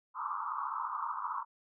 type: band-pass noise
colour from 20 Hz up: white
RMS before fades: -37 dBFS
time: 0.14-1.45 s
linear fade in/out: 50 ms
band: 890 to 1300 Hz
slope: 96 dB/octave
effects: none